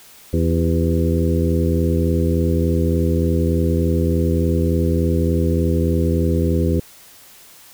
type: harmonic tone with a mistuned harmonic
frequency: 83.4 Hz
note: E2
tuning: 21 cents sharp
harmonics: 1 / 2 / 3 / 4 / 5 / 6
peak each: -18 / -21 / -23 / -24 / -25 / -26 dBFS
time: 0.33-6.8 s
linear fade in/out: 5 ms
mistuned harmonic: 5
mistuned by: -54 cents
effects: white hiss -45 dBFS RMS until 7.73 s

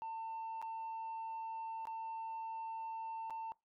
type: tone with dropouts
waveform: sine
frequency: 898 Hz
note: A5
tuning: 35 cents sharp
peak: -38 dBFS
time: 0.02-3.52 s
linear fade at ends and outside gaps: 0 ms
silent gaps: 0.616-0.625 / 1.854-1.871 / 3.299-3.306 s
effects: noise-tail reverb RT60 0.2 s tail -23 dB re dry + tanh soft clip ceiling -39 dBFS

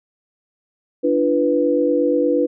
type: chord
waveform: sine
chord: B diminished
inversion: first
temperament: equal with one note detuned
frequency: 293.7 / 342.2 / 493.9 Hz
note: D4 / F4 / B4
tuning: 0 / -35 / 0 cents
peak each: -19 / -21 / -17 dBFS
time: 1.03-2.47 s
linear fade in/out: 20 ms
effects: none

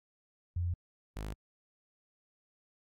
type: tone pair in turn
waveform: sine / sawtooth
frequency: 87.31 / 52.01 Hz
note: F2 / G#1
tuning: 0 / +3 cents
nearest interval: major sixth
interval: 897 cents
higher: first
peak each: -30 / -34 dBFS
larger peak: first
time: 0.56-0.74 / 1.16-1.34 s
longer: neither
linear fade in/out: 5 ms
effects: AAC 48 kbps

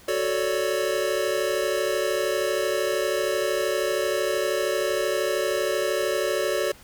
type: chord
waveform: square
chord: D major seventh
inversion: first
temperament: equal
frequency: 370 / 440 / 554.4 / 587.3 Hz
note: F#4 / A4 / C#5 / D5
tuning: 0 / 0 / 0 / 0 cents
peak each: -29 dBFS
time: 0.08-6.72 s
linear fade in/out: 5 ms
effects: pink hiss -50 dBFS RMS until 6.83 s

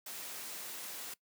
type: noise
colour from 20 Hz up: white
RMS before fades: -44 dBFS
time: 0.06-1.14 s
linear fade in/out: 5 ms
effects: noise-tail reverb RT60 0.1 s tail -20 dB re dry + high-pass 200 Hz 12 dB/octave

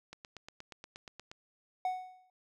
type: click train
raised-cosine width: 0.2 ms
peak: -29 dBFS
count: 11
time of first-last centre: 0.13-1.315 s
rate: 8.44 Hz
type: tone with exponential decay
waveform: triangle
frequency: 740 Hz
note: F#5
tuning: in tune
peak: -26 dBFS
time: 1.85-2.3 s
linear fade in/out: 2 ms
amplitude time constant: 96 ms
effects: none

